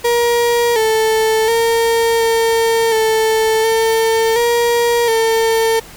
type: tone with pitch steps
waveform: 35% pulse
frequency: 473.9 / 440.6 / 459.6 / 455.5 / 441.4 / 449.6 / 472.6 / 450.8 Hz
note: A#4 / A4 / A#4 / A#4 / A4 / A4 / A#4 / A4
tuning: +28 / +2 / -25 / -40 / +5 / +37 / +24 / +42 cents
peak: -10 dBFS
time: 0.04-5.8 s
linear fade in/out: 10 ms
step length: 720 ms
effects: pink hiss -37 dBFS RMS until 5.96 s